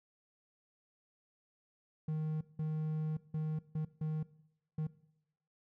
triangle tone bursts at uneven times, 155.56 Hz, D#3, in tune, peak -31 dBFS, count 6, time 2.08-2.41 / 2.59-3.17 / 3.34-3.59 / 3.75-3.85 / 4.01-4.23 / 4.78-4.87 s, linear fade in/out 5 ms, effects noise-tail reverb RT60 0.8 s tail -19 dB re dry

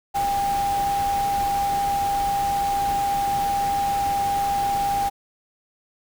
sine tone in noise, 800 Hz, G5, 35 cents sharp, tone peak -20 dBFS, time 0.14-5.1 s, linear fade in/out 20 ms, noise pink, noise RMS -33 dBFS, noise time 0.14-5.1 s, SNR +10 dB, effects none

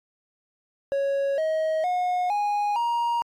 triangle tone with pitch steps, 554 / 632.7 / 722.6 / 825.3 / 942.5 Hz, C#5 / D#5 / F#5 / G#5 / A#5, -1 / +29 / -41 / -11 / +19 cents, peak -20 dBFS, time 0.92-3.22 s, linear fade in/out 0 ms, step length 460 ms, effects AAC 64 kbps

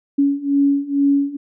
sine beating tone pair, 279.7 / 281.9 Hz, C#4 / C#4, +16 / +29 cents, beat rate 2.2 Hz, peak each -18 / -16 dBFS, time 0.18-1.37 s, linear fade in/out 10 ms, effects none

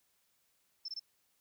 sine tone bursts, 5320 Hz, E8, 15 cents sharp, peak -38 dBFS, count 3, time 0.85-0.996 s, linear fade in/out 5 ms, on 34 ms, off 22 ms, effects white hiss -75 dBFS RMS until 1.4 s

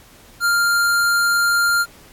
square tone, 1396.9 Hz, F6, in tune, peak -15 dBFS, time 0.4-1.86 s, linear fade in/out 50 ms, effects pink hiss -47 dBFS RMS until 2.12 s + AAC 64 kbps

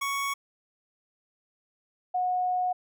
25% pulse / sine tone pair in turn, 1113 / 729.1 Hz, C#6 / F#5, +7 / -26 cents, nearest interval perfect fifth, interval 733 cents, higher first, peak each -24 dBFS, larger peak neither, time 0.01-0.34 / 2.14-2.73 s, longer second, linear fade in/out 10 ms, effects none

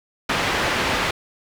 white low-pass noise, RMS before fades -22 dBFS, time 0.29-1.11 s, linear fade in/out 5 ms, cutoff 2400 Hz, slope 12 dB/octave, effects none

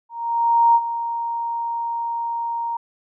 sine tone with ADSR envelope, 932.3 Hz, A#5, in tune, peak -10 dBFS, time 0.09-2.77 s, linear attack 660 ms, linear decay 50 ms, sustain -12 dB, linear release 5 ms, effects none

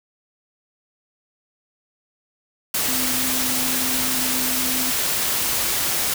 sine tone in noise, 255.7 Hz, C4, 40 cents flat, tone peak -29 dBFS, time 2.88-4.91 s, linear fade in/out 5 ms, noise white, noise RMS -22 dBFS, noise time 2.74-6.14 s, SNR -10 dB, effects none

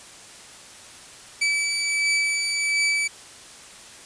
sawtooth beating tone pair, 2302 / 2303.4 Hz, D7 / D7, -35 / -34 cents, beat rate 1.4 Hz, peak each -18 / -26 dBFS, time 1.41-3.08 s, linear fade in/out 10 ms, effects white hiss -44 dBFS RMS until 4.05 s + resampled to 22050 Hz

